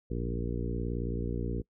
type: harmonic tone with a mistuned harmonic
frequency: 58.7 Hz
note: A#1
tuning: 13 cents sharp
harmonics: 1 / 2 / 3 / 4 / 5 / 6 / 7 / 8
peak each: -34 / -37 / -39 / -40 / -41 / -42 / -42 / -43 dBFS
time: 0.1-1.62 s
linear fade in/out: 10 ms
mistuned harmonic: 1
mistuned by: -73 cents
effects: noise-tail reverb RT60 0.1 s tail -25 dB re dry